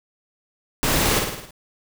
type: noise with echo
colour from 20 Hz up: pink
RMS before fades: -21 dBFS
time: 0.83-1.19 s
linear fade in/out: 0 ms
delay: 53 ms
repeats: 6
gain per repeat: -4 dB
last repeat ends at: 1.508 s
effects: none